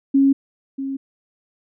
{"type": "tone pair in turn", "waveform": "sine", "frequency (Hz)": [273.9, 271.2], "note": ["C#4", "C#4"], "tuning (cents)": [-21, -38], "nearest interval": "unison", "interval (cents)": 17, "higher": "first", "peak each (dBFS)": [-11, -23], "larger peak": "first", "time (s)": [[0.14, 0.33], [0.78, 0.97]], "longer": "neither", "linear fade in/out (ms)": 10, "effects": []}